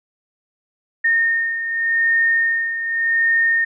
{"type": "beating tone pair", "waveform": "sine", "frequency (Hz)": [1833, 1833.86], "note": ["A#6", "A#6"], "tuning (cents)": [-30, -29], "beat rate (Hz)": 0.86, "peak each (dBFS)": [-16, -23], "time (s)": [1.04, 3.65], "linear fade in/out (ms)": 10, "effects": []}